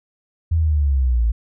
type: linear sweep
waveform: sine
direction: down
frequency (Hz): 84.1 to 54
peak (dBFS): -14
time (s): 0.51-1.32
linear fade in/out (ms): 10
effects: none